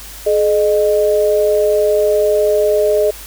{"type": "tone pair together", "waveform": "sine", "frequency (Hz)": [424, 612], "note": ["G#4", "D#5"], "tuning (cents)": [36, -29], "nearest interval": "tritone", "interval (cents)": 635, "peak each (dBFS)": -13, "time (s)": [0.26, 3.11], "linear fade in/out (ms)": 10, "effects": ["added 51 Hz sine -36 dBFS peak until 3.26 s", "white hiss -34 dBFS RMS until 3.26 s"]}